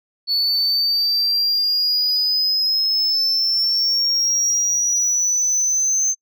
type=exponential sweep; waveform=sine; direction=up; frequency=4435 to 6272 Hz; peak=-13 dBFS; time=0.27-6.15 s; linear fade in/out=50 ms; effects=noise-tail reverb RT60 0.1 s tail -26 dB re dry + tanh soft clip ceiling -15 dBFS